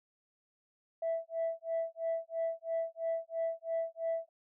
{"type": "tone with tremolo", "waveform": "sine", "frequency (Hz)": 659.3, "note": "E5", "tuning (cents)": 0, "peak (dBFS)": -28, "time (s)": [1.02, 4.29], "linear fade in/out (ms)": 5, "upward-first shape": "sine", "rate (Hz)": 3, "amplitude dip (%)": 100, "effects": ["tanh soft clip ceiling -27 dBFS"]}